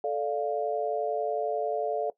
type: chord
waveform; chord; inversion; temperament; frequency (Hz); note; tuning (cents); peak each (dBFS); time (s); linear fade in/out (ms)
sine; D minor; second; equal with one note detuned; 438 / 587.3 / 698.5; A4 / D5 / F5; -8 / 0 / 0; -30 / -31 / -31; 0.04-2.1; 2
effects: noise-tail reverb RT60 0.1 s tail -19 dB re dry